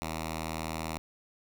5% pulse tone with notch filter, 80.1 Hz, E2, 49 cents flat, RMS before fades -36 dBFS, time 0.02-0.98 s, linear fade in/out 0 ms, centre 440 Hz, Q 1.4, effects none

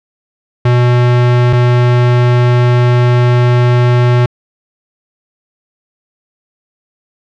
square tone pair in turn, 122.4 / 122.4 Hz, B2 / B2, -15 / -15 cents, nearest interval unison, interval 0 cents, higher neither, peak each -7 dBFS, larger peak neither, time 0.65-1.53 / 1.53-4.26 s, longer second, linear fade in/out 5 ms, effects low-pass 3000 Hz 12 dB/octave

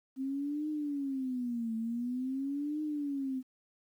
sine tone with vibrato, 261.6 Hz, C4, in tune, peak -32 dBFS, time 0.16-3.43 s, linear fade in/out 50 ms, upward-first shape triangle, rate 0.47 Hz, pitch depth 280 cents each way, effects 11-bit

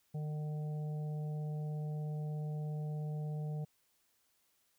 harmonic tone, 151.4 Hz, D#3, 47 cents flat, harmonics 1 / 3 / 4 / 5, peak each -36 / -51 / -55 / -55 dBFS, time 0.14-3.65 s, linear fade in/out 10 ms, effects white hiss -75 dBFS RMS until 4.78 s

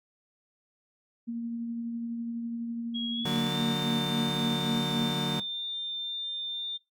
sine tone with tremolo, 233.1 Hz, A#3, in tune, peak -30 dBFS, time 1.27-5.17 s, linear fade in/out 20 ms, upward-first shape triangle, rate 12 Hz, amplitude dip 25%
sine tone with pitch glide, 3300 to 3599 Hz, G#7 to A7, -12 to +38 cents, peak -32 dBFS, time 2.94-6.78 s, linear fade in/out 20 ms, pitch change +150 cents, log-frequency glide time 3.11-3.59 s
35% pulse chord, D augmented, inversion none, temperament just, 146.83 / 183.54 / 229.4 Hz, D3 / F#3 / A#3, 0 / -14 / -28 cents, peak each -31 dBFS, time 3.25-5.4 s, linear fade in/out 5 ms
effects noise-tail reverb RT60 0.2 s tail -18 dB re dry + Opus 48 kbps

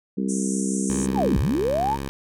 harmonic tone, 65.41 Hz, C2, in tune, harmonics 3 / 4 / 5 / 6 / 7, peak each -24 / -28 / -32 / -34 / -37 dBFS, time 0.17-1.37 s, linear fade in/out 10 ms
white band-pass noise, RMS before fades -33 dBFS, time 0.28-1.07 s, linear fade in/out 20 ms, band 5900 to 9700 Hz, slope 96 dB/octave
10% pulse tone with pitch glide, 69.3 to 68.66 Hz, C#2 to C#2, 0 to -16 cents, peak -20 dBFS, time 0.9-2.09 s, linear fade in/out 0 ms, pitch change -16 cents, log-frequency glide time 1.01-1.74 s
sine linear two-way sweep, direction down then up, 963 to 41.2 to 963 Hz, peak -20 dBFS, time 1.14-1.98 s, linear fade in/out 50 ms, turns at 1.38 s
effects none

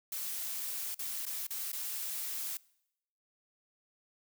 blue noise with dropouts, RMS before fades -38 dBFS, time 0.12-2.57 s, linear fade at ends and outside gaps 2 ms, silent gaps 0.945-0.992 / 1.254-1.265 / 1.468-1.506 / 1.718-1.73 s, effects noise-tail reverb RT60 0.8 s tail -23 dB re dry

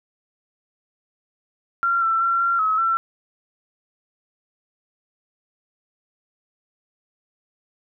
sine tone with pitch steps, 1377 / 1338 / 1363 / 1374 / 1283 / 1346 Hz, F6 / E6 / F6 / F6 / E6 / E6, -25 / +25 / -43 / -29 / -47 / +36 cents, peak -17 dBFS, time 1.83-2.97 s, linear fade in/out 0 ms, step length 190 ms, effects none

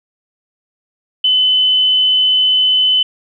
sine tone, 3025 Hz, F#7, 38 cents sharp, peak -9 dBFS, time 1.24-3.03 s, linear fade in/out 5 ms, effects none

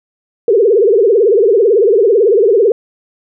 sine tone with vibrato, 428.1 Hz, A4, 47 cents flat, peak -6 dBFS, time 0.48-2.72 s, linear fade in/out 2 ms, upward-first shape triangle, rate 18 Hz, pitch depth 260 cents each way, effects none

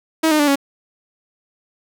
sawtooth tone with pitch steps, 320 / 305.5 / 291.8 / 278.6 Hz, D#4 / D#4 / D4 / C#4, +49 / -32 / -11 / +9 cents, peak -9 dBFS, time 0.23-0.558 s, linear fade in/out 10 ms, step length 82 ms, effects none

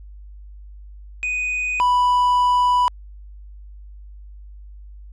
triangle tone pair in turn, 2489 / 987.8 Hz, D#7 / B5, 0 / 0 cents, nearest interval octave + major third, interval 1600 cents, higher first, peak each -19 / -12 dBFS, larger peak second, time 1.23-1.8 / 1.8-2.88 s, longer second, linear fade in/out 0 ms, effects added 50 Hz sine -37 dBFS peak until 5.12 s + resampled to 24000 Hz

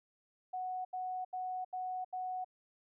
sine tone bursts, 739 Hz, F#5, 2 cents flat, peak -36 dBFS, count 5, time 0.53-2.446 s, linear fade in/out 10 ms, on 320 ms, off 79 ms, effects none

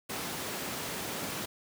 pink high-pass noise, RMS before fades -37 dBFS, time 0.09-1.46 s, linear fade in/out 10 ms, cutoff 160 Hz, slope 12 dB/octave, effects none

